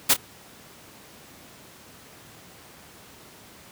white noise with echo, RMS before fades -17 dBFS, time 0.09-0.14 s, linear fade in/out 10 ms, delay 29 ms, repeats 1, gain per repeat -14 dB, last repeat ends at 0.169 s, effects pink hiss -48 dBFS RMS until 3.71 s + high-pass 100 Hz 12 dB/octave

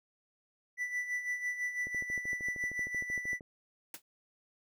triangle tone with tremolo, 1975.5 Hz, B6, in tune, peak -29 dBFS, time 0.77-3.4 s, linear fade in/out 50 ms, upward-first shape sine, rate 6 Hz, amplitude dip 65%
click train, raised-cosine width 2 ms, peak -34 dBFS, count 21, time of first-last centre 1.87-3.408 s, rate 13 Hz
white noise with exponential decay, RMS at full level -39 dBFS, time 3.94-4.02 s, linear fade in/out 2 ms, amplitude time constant 17 ms
effects none

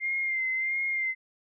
sine tone with vibrato, 2100 Hz, C7, 6 cents sharp, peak -26 dBFS, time 0-1.15 s, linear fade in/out 50 ms, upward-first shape sine, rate 1.5 Hz, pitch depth 37 cents each way, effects none

